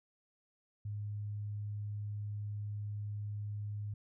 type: tone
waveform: sine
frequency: 103.83 Hz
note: G#2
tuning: in tune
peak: -37 dBFS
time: 0.85-3.94 s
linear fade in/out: 5 ms
effects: none